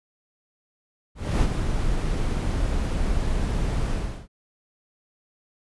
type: noise with ADSR envelope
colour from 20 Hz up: brown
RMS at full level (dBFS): -18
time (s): 1.15-4.28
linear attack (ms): 270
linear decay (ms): 50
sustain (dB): -6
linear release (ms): 350
effects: resampled to 24000 Hz